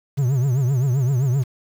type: tone with vibrato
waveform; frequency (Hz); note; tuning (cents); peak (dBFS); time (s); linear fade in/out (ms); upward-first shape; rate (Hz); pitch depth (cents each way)
triangle; 130.81; C3; 0; -14; 0.17-1.44; 20; triangle; 7.7; 190
effects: 7-bit